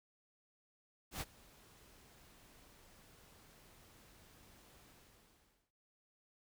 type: noise with ADSR envelope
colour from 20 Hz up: pink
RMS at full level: -40 dBFS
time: 1.11-5.72 s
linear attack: 100 ms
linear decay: 35 ms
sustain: -23 dB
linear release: 830 ms
effects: none